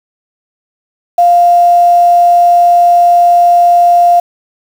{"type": "tone with quantisation", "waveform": "sine", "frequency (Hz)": 698.5, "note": "F5", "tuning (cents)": 0, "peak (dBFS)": -3, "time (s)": [1.18, 4.2], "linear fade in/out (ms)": 5, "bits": 5, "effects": []}